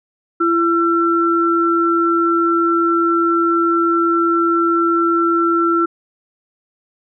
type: tone pair together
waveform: sine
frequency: 336.9 / 1347.6 Hz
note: E4 / E6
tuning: +38 / +38 cents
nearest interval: 2 octaves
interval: 2400 cents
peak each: -15 dBFS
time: 0.4-5.86 s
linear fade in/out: 10 ms
effects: none